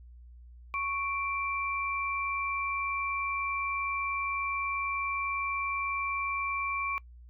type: tone pair together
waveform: sine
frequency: 1107.7 / 2349 Hz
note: C#6 / D7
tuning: -2 / 0 cents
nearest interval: octave + minor second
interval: 1302 cents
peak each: -32 / -33 dBFS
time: 0.74-6.98 s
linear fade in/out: 0 ms
effects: noise-tail reverb RT60 0.1 s tail -24 dB re dry + added 60 Hz sine -48 dBFS peak until 7.29 s